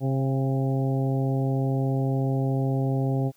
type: harmonic tone with a mistuned harmonic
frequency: 133.8 Hz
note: C3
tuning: 39 cents sharp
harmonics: 1 / 2 / 3 / 4 / 5 / 6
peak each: -23 / -29 / -33 / -35 / -37 / -39 dBFS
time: 0-3.32 s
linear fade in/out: 50 ms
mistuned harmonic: 5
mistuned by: +30 cents
effects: white hiss -63 dBFS RMS until 3.36 s